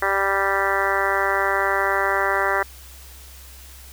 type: harmonic tone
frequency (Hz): 196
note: G3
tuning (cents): 0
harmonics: 2 / 3 / 4 / 5 / 6 / 7 / 8 / 9 / 10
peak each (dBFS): -27 / -27 / -27 / -27 / -27 / -27 / -27 / -27 / -27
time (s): 0.02-2.63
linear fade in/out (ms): 5
effects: added 65 Hz sine -42 dBFS peak until 3.92 s + white hiss -45 dBFS RMS until 3.92 s